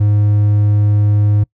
triangle tone, 103.83 Hz, G#2, in tune, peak -7 dBFS, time 0-1.44 s, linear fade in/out 10 ms, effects noise-tail reverb RT60 0.1 s tail -24 dB re dry

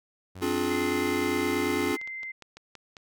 sawtooth tone with vibrato, 93 Hz, F#2, 9 cents sharp, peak -36 dBFS, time 0.35-1.93 s, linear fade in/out 10 ms, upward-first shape triangle, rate 7.7 Hz, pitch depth 8 cents each way
square chord, D half-diminished seventh, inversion third, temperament just, 264.3 / 293.7 / 352.4 / 422.9 Hz, C4 / D4 / F4 / Ab4, +18 / 0 / +16 / +31 cents, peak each -32 / -32 / -31 / -32 dBFS, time 0.41-1.97 s, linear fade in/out 20 ms
sine tone, 2079 Hz, C7, 12 cents flat, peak -34 dBFS, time 0.7-2.32 s, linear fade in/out 10 ms
clicks, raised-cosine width 0.2 ms, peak -28 dBFS, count 7, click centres 2.014 / 2.075 / 2.232 / 2.423 / 2.57 / 2.753 / 2.968 s
effects none

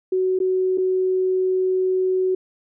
sine tone with dropouts, 372.8 Hz, F#4, 13 cents sharp, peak -17 dBFS, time 0.12-2.35 s, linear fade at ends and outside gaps 5 ms, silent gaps 0.39-0.401 / 0.776-0.781 s, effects none

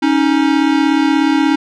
square tone pair together, 277.2 / 313.9 Hz, C#4 / D#4, 0 / +15 cents, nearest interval major second, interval 215 cents, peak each -14 dBFS, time 0.02-1.56 s, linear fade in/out 10 ms, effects low-pass 4000 Hz 12 dB/octave

